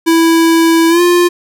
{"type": "tone with pitch glide", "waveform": "square", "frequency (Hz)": [329.6, 351.2], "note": ["E4", "F4"], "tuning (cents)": [0, 10], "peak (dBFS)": -7, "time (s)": [0.06, 1.29], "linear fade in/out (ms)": 20, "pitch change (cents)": 110, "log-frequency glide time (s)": [0.89, 1.01], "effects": []}